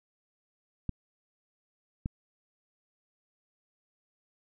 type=clicks; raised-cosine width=5 ms; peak=-19 dBFS; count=2; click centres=0.893 / 2.059 s; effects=none